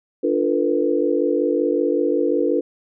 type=chord; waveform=sine; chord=B half-diminished seventh; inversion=first; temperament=equal with one note detuned; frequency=293.7 / 349.2 / 448.5 / 493.9 Hz; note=D4 / F4 / A4 / B4; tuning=0 / 0 / +33 / 0 cents; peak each=-22 dBFS; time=0.23-2.61 s; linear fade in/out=10 ms; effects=none